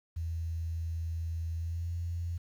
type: tone with pitch glide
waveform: sine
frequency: 82.41 to 85.51 Hz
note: E2 to F2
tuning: 0 to -36 cents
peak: -32 dBFS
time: 0.16-2.38 s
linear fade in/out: 10 ms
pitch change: +64 cents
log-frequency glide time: 1.55-1.91 s
effects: 10-bit